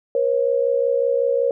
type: tone pair together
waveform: sine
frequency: 478.9 / 544.3 Hz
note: A#4 / C#5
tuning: +47 / -32 cents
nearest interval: major second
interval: 221 cents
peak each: -19 dBFS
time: 0.15-1.51 s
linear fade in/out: 2 ms
effects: none